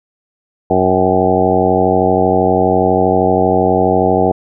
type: harmonic tone with a mistuned harmonic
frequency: 92.5 Hz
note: F#2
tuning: in tune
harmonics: 1 / 2 / 3 / 4 / 5 / 6 / 7 / 8 / 9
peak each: -22 / -19 / -19 / -17 / -16 / -22 / -17 / -16 / -22 dBFS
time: 0.7-4.32 s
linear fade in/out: 5 ms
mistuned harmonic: 8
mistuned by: +44 cents
effects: none